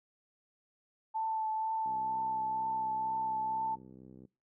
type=tone with vibrato; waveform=sine; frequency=880 Hz; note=A5; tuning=in tune; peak=-31 dBFS; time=1.14-3.76 s; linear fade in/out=20 ms; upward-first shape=triangle; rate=2.1 Hz; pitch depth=18 cents each way
type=click train; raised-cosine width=3 ms; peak=-38 dBFS; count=155; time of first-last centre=1.86-4.251 s; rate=64.4 Hz
effects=noise-tail reverb RT60 0.3 s tail -22 dB re dry + high-pass 150 Hz 12 dB/octave